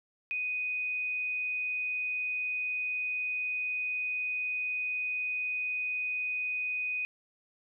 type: tone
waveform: sine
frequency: 2492 Hz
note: D#7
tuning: 2 cents sharp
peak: -30 dBFS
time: 0.31-7.05 s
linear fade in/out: 0 ms
effects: none